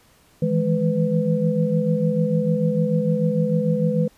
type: tone cluster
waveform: sine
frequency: 159.8 / 166.5 / 209.4 / 498.6 Hz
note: D#3 / E3 / G#3 / B4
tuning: +47 / +18 / +15 / +16 cents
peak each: -23 dBFS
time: 0.42-4.08 s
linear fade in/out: 5 ms
effects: pink hiss -56 dBFS RMS until 4.17 s + resampled to 32000 Hz